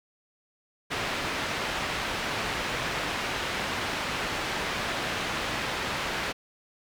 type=low-pass noise; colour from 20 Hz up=white; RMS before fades=-31 dBFS; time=0.9-6.33 s; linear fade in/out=20 ms; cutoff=2600 Hz; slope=12 dB/octave; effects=none